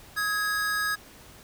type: tone pair together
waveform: square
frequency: 1266 / 1655.7 Hz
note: D#6 / G#6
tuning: +30 / -6 cents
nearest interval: perfect fourth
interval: 464 cents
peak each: -32 / -27 dBFS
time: 0.16-0.96 s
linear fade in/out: 20 ms
effects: pink hiss -50 dBFS RMS until 1.43 s